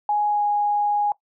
sine tone with pitch glide, 833 to 826.3 Hz, G#5 to G#5, +5 to -9 cents, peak -18 dBFS, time 0.09-1.12 s, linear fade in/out 2 ms, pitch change -14 cents, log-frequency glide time 0.29-0.43 s, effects noise-tail reverb RT60 0.1 s tail -18 dB re dry

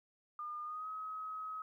sine tone with pitch glide, 1211 to 1272.7 Hz, D#6 to D#6, -47 to +39 cents, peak -40 dBFS, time 0.39-1.62 s, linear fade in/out 2 ms, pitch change +86 cents, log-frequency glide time 0.63-0.88 s, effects 13-bit

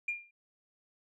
sine tone with exponential decay, 2401 Hz, D7, 38 cents sharp, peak -27 dBFS, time 0.08-0.31 s, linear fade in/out 5 ms, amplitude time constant 50 ms, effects tanh soft clip ceiling -25 dBFS

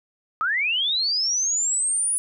sine linear sweep, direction up, 1223 to 9956 Hz, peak -20 dBFS, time 0.41-2.18 s, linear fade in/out 0 ms, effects none

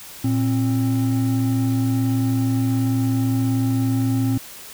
triangle tone pair together, 114.66 / 265.4 Hz, A#2 / C4, -28 / +25 cents, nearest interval octave + minor third, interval 1453 cents, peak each -18 dBFS, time 0.24-4.38 s, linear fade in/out 5 ms, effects white hiss -39 dBFS RMS until 4.73 s

